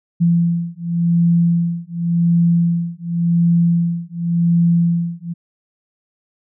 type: beating tone pair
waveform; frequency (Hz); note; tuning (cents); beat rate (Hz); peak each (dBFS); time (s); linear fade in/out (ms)
sine; 169.8 / 170.7; F3 / F3; -48 / -39; 0.9; -16; 0.2-5.34; 20
effects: none